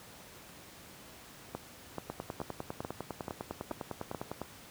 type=two click trains; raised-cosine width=1 ms; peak=-22 / -22 dBFS; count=24 / 7; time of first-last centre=2.1-4.416 / 1.55-4.147 s; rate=9.93 / 2.31 Hz; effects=pink hiss -52 dBFS RMS until 4.7 s + high-pass 80 Hz 12 dB/octave